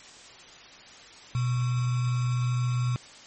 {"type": "tone with sample-and-hold", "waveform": "sine", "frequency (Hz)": 123.47, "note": "B2", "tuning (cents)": 0, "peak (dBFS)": -23, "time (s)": [1.35, 2.96], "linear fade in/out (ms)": 0, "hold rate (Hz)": 1225, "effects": ["white hiss -48 dBFS RMS until 3.26 s", "MP3 32 kbps"]}